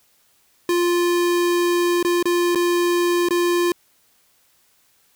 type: tone with dropouts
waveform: square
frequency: 349.2 Hz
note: F4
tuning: in tune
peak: -17 dBFS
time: 0.69-3.72 s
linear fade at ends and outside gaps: 2 ms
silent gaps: 2.028-2.048 / 2.227-2.255 / 2.549-2.556 / 3.287-3.307 s
effects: white hiss -60 dBFS RMS until 5.15 s